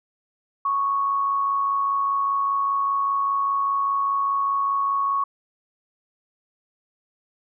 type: tone with amplitude modulation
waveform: sine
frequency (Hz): 1108.7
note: C#6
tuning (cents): 0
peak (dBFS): -18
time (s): 0.65-5.24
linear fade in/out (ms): 5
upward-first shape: sine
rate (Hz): 105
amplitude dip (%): 35
effects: none